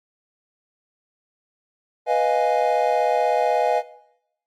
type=chord; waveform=triangle; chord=F half-diminished seventh; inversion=second; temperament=equal; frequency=493.9 / 622.3 / 698.5 / 830.6 Hz; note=Cb5 / Eb5 / F5 / Ab5; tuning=0 / 0 / 0 / 0 cents; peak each=-20 dBFS; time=2.06-3.83 s; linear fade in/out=50 ms; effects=noise-tail reverb RT60 0.8 s tail -18 dB re dry + MP3 64 kbps